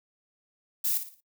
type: noise with echo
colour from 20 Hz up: violet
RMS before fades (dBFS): -27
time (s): 0.84-0.98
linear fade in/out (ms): 10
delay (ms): 57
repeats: 4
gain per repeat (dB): -9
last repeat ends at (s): 1.208
effects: noise-tail reverb RT60 0.1 s tail -19 dB re dry